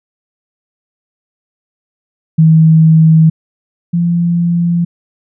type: tone pair in turn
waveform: sine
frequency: 160 / 171.62 Hz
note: D#3 / F3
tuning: +49 / -30 cents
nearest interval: minor second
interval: 121 cents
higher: second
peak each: -3 / -9 dBFS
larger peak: first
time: 2.38-3.3 / 3.93-4.85 s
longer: neither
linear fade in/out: 10 ms
effects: none